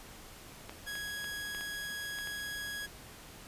clicks, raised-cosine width 0.3 ms, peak -28 dBFS, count 7, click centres 0.695 / 0.954 / 1.243 / 1.548 / 1.61 / 2.187 / 2.273 s
sawtooth tone, 1661.2 Hz, G#6, in tune, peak -34 dBFS, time 0.86-2.87 s, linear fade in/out 20 ms
effects pink hiss -51 dBFS RMS until 3.47 s + resampled to 32000 Hz

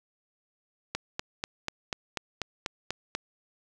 click train, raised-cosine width 0.2 ms, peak -13 dBFS, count 10, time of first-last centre 0.95-3.15 s, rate 4.09 Hz, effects none

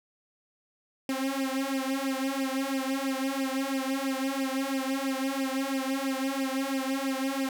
sawtooth tone with flanger, 268.5 Hz, C4, 45 cents sharp, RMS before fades -30 dBFS, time 1.09-7.49 s, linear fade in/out 2 ms, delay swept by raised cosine 0.37 to 3.37 ms, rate 3 Hz, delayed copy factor +1, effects none

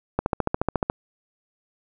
click train, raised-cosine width 1 ms, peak -7 dBFS, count 11, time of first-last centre 0.19-0.899 s, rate 14.1 Hz, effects none

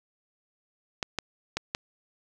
clicks, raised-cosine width 0.2 ms, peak -11 dBFS, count 4, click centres 1.028 / 1.187 / 1.57 / 1.749 s, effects none

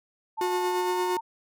sine tone with pitch glide, 882 to 912.6 Hz, A5 to A#5, +4 to -37 cents, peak -28 dBFS, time 0.37-1.21 s, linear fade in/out 20 ms, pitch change +59 cents, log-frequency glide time 0.64-1.01 s
45% pulse tone with tremolo, 362.2 Hz, F#4, 37 cents flat, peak -25 dBFS, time 0.41-1.17 s, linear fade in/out 2 ms, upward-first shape sine, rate 8.7 Hz, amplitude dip 30%
effects none

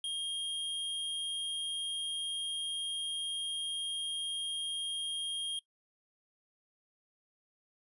square tone, 3231 Hz, G#7, 48 cents flat, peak -34 dBFS, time 0.04-5.59 s, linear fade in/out 2 ms, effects noise-tail reverb RT60 0.1 s tail -19 dB re dry + resampled to 24000 Hz

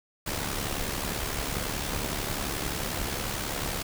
pink noise with amplitude modulation, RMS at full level -29 dBFS, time 0.26-3.83 s, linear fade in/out 10 ms, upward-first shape sine, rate 71.2 Hz, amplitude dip 55%, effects none

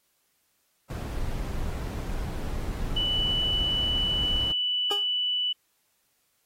brown noise, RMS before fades -31 dBFS, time 0.9-4.52 s, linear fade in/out 2 ms
sine tone, 2971 Hz, F#7, 6 cents sharp, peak -24 dBFS, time 2.96-5.53 s, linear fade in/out 10 ms
20% pulse tone with exponential decay, 408.1 Hz, G#4, 30 cents flat, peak -20 dBFS, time 4.91-5.08 s, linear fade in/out 2 ms, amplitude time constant 35 ms
effects white hiss -71 dBFS RMS until 6.45 s + AAC 48 kbps

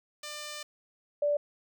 5% pulse / sine tone pair in turn, 597 / 584 Hz, D5 / D5, +28 / -10 cents, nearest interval unison, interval 38 cents, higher first, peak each -27 / -24 dBFS, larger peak second, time 0.23-0.63 / 1.22-1.37 s, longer first, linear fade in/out 5 ms, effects none

